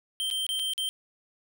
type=tone with dropouts; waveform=square; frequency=3136 Hz; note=G7; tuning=in tune; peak=-28 dBFS; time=0.2-0.89 s; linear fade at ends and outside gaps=0 ms; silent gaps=0.302-0.311 / 0.466-0.49 / 0.593-0.596 / 0.735-0.779 s; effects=none